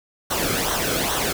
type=noise with flanger; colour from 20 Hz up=pink; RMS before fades=-23 dBFS; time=0.3-1.33 s; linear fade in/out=10 ms; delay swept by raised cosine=0.41 to 1.1 ms; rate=2.4 Hz; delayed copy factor=-0.65; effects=none